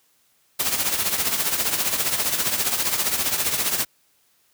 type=noise with tremolo; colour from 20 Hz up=white; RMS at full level=-20 dBFS; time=0.59-3.85 s; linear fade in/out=10 ms; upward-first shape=triangle; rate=15 Hz; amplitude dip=70%; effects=white hiss -63 dBFS RMS until 4.53 s + high-pass 60 Hz 12 dB/octave